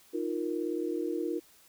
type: chord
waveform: sine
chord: Eb suspended second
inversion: none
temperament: just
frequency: 311.1 / 350 / 466.7 Hz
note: Eb4 / F4 / Bb4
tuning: 0 / +4 / +2 cents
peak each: -34 / -33 / -36 dBFS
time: 0.13-1.4 s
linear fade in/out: 20 ms
effects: white hiss -60 dBFS RMS until 1.68 s